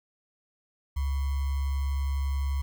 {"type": "tone with sample-and-hold", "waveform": "sine", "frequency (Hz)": 69.1, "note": "C#2", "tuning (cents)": -5, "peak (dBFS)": -25, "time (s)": [0.96, 2.62], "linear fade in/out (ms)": 10, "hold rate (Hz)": 1050, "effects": []}